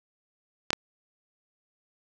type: clicks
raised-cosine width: 0.2 ms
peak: -6 dBFS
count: 2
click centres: 0.705 / 0.731 s
effects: none